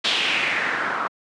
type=noise with low-pass filter sweep; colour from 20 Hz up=white; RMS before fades=-23 dBFS; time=0.04-1.08 s; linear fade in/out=10 ms; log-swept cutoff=3600 to 1200 Hz; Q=3.4; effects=high-pass 200 Hz 12 dB/octave + resampled to 22050 Hz